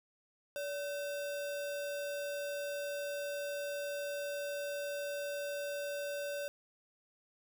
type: tone with sample-and-hold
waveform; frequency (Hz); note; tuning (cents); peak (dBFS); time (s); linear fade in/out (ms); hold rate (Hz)
sine; 574; D5; -40; -36; 0.56-6.48; 0; 2100
effects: none